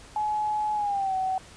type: tone with pitch glide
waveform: sine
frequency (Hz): 848 to 755.5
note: G#5 to F#5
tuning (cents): +36 to +36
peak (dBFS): -24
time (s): 0.16-1.38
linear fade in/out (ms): 2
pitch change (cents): -200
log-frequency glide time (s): 0.74-1.15
effects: pink hiss -49 dBFS RMS until 1.56 s + resampled to 22050 Hz

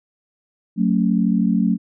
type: chord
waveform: sine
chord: F# minor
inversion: none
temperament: equal with one note detuned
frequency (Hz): 185 / 224 / 277.2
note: F#3 / A3 / C#4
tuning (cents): 0 / +31 / 0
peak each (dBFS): -18 / -18 / -23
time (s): 0.76-1.78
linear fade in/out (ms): 50
effects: none

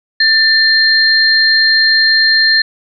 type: tone pair together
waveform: sine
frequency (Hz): 1782 / 4185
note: A6 / C8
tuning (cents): +22 / 0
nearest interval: octave + minor third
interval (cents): 1478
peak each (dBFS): -10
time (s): 0.2-2.62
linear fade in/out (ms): 5
effects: none

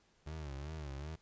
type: tone with vibrato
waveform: 30% pulse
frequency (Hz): 73.42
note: D2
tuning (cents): 0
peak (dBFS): -39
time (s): 0.26-1.16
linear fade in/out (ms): 10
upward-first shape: sine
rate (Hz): 2.6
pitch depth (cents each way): 140
effects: pink hiss -71 dBFS RMS until 1.21 s + resampled to 16000 Hz

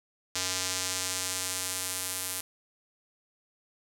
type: tone with band-pass filter sweep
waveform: square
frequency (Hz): 92.5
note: F#2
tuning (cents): 0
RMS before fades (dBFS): -33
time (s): 0.35-2.41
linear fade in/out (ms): 5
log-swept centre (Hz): 6200 to 11000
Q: 1.2
effects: none

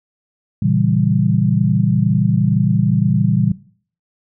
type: chord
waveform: sine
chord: A# diminished seventh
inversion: none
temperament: equal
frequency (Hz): 116.54 / 138.59 / 164.81 / 196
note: A#2 / C#3 / E3 / G3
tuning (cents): 0 / 0 / 0 / 0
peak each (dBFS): -18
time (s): 0.62-3.52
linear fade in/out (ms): 5
effects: noise-tail reverb RT60 0.5 s tail -18 dB re dry

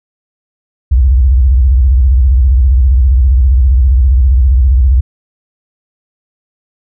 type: tone with vibrato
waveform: sine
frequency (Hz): 64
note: C2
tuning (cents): -38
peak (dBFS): -4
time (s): 0.91-5.01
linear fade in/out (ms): 10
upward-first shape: square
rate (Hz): 15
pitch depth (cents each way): 170
effects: none

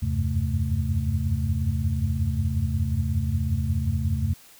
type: tone cluster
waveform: sine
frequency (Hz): 79.7 / 91.1 / 96.5 / 131 / 219.9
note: D#2 / F#2 / G2 / C3 / A3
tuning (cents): +42 / -26 / -27 / +2 / -1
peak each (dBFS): -26 / -30 / -28 / -28 / -32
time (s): 0.02-4.34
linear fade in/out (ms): 10
effects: white hiss -51 dBFS RMS until 4.59 s

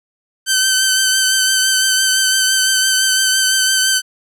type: tone with vibrato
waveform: 10% pulse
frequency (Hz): 1538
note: G6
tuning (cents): -33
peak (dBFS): -3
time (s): 0.46-4.02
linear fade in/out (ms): 50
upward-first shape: triangle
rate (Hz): 5.9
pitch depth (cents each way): 24
effects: none

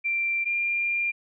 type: tone pair in turn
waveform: sine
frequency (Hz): 2360 / 2393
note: D7 / D7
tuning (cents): +8 / +32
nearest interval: unison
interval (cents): 24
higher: second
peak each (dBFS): -23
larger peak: neither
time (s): 0.04-0.45 / 0.45-1.12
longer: second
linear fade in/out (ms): 20
effects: none

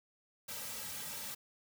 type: noise with comb filter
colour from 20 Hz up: white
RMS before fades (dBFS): -43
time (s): 0.48-1.35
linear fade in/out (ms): 10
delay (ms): 2.8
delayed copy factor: -0.75
effects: none

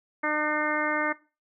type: harmonic tone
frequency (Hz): 302.5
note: D#4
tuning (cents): -49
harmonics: 1 / 2 / 3 / 4 / 5 / 6 / 7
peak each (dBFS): -32 / -32 / -32 / -32 / -32 / -32 / -32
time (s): 0.23-1.13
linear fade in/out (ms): 10
effects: noise-tail reverb RT60 0.3 s tail -18 dB re dry

